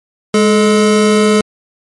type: tone pair together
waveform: square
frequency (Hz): 207.7 / 431.5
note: G#3 / A4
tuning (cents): 0 / -34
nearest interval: octave + minor second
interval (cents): 1266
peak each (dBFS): -11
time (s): 0.34-1.41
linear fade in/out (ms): 2
effects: MP3 48 kbps